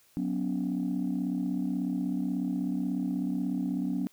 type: chord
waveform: sine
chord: F# suspended fourth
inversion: none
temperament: equal with one note detuned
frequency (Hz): 185 / 246.9 / 283.3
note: F#3 / B3 / C#4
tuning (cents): 0 / 0 / +38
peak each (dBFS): -31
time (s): 0.17-4.07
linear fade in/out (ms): 0
effects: tanh soft clip ceiling -22 dBFS + white hiss -63 dBFS RMS until 4.12 s